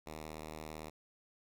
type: tone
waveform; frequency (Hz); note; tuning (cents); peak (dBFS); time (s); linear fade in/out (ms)
5% pulse; 77.78; D#2; 0; -33; 0.06-0.9; 10
effects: none